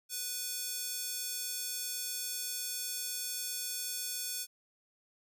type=tone with high-pass filter; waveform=square; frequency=493.9 Hz; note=B4; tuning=in tune; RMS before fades=-38 dBFS; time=0.09-4.47 s; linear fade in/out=50 ms; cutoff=6000 Hz; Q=0.86; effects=none